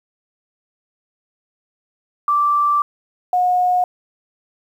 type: tone pair in turn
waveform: sine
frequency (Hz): 1170 / 723.9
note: D6 / F#5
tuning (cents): -7 / -38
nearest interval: minor sixth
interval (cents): 831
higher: first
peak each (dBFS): -13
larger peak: neither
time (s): 2.28-2.82 / 3.33-3.84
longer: first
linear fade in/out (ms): 2
effects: 8-bit